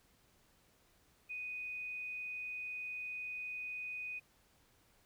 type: tone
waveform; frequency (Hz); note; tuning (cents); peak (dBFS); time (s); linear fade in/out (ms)
sine; 2489; D#7; 0; -40; 1.29-4.2; 20
effects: pink hiss -70 dBFS RMS until 5.05 s